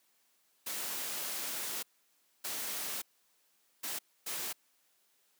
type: noise bursts at uneven times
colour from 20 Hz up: white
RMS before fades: -38 dBFS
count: 4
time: 0.66-1.83 / 2.44-3.02 / 3.83-3.99 / 4.26-4.53 s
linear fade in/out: 10 ms
effects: white hiss -72 dBFS RMS until 5.39 s + high-pass 200 Hz 12 dB/octave